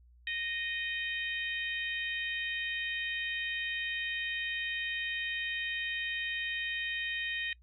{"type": "harmonic tone", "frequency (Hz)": 620, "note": "D#5", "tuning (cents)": -6, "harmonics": [3, 4, 5, 6], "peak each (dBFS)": [-36, -38, -40, -42], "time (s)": [0.27, 7.53], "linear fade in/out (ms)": 2, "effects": ["noise-tail reverb RT60 0.1 s tail -25 dB re dry", "added 60 Hz sine -57 dBFS peak until 7.62 s"]}